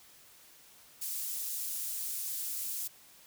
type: high-pass noise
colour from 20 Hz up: pink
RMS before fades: -37 dBFS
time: 1.01-2.88 s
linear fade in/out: 10 ms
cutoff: 9600 Hz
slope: 12 dB/octave
effects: white hiss -58 dBFS RMS until 3.26 s